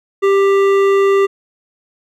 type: tone with hard clipping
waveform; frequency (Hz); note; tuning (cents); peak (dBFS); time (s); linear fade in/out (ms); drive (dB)
sine; 394; G4; +9; -11; 0.22-1.27; 20; 12
effects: none